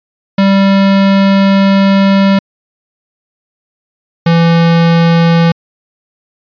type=tone pair in turn; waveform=square; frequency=195.7 / 167.54 Hz; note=G3 / E3; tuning=-3 / +28 cents; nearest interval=minor third; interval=269 cents; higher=first; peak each=-6 dBFS; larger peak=neither; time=0.38-2.39 / 4.26-5.52 s; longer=first; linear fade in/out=5 ms; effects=resampled to 11025 Hz